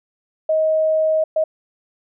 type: tone bursts at uneven times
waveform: sine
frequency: 630 Hz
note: D#5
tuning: 21 cents sharp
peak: -14 dBFS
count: 2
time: 0.49-1.24 / 1.36-1.44 s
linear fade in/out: 5 ms
effects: none